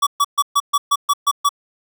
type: tone bursts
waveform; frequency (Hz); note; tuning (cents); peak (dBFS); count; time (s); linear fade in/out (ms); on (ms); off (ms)
square; 1141; C#6; +50; -13; 9; 0.02-1.492; 10; 48; 130
effects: none